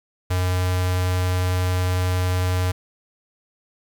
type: tone with notch filter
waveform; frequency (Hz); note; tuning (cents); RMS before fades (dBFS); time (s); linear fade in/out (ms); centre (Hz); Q
square; 91.1; F#2; -26; -21; 0.3-2.72; 10; 210; 0.75
effects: 8-bit